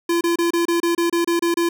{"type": "tone bursts", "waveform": "square", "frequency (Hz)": 340.6, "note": "F4", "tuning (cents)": -43, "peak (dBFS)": -17, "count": 11, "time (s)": [0.09, 1.69], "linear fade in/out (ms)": 5, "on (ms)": 120, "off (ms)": 28, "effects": []}